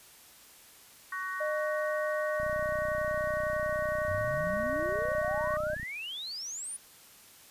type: harmonic tone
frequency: 374.4 Hz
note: F#4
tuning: 20 cents sharp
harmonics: 3 / 4 / 5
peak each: -37 / -39 / -37 dBFS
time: 1.12-5.57 s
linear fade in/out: 5 ms
type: tone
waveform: sine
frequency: 610 Hz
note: D#5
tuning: 34 cents flat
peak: -30 dBFS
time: 1.4-5.75 s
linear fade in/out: 10 ms
type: click train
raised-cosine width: 5 ms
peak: -31 dBFS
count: 107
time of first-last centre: 2.4-5.83 s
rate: 30.9 Hz
type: exponential sweep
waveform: sine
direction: up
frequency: 87.31 to 9990 Hz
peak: -36 dBFS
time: 4.08-6.77 s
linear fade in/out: 10 ms
effects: white hiss -55 dBFS RMS until 7.5 s + resampled to 32000 Hz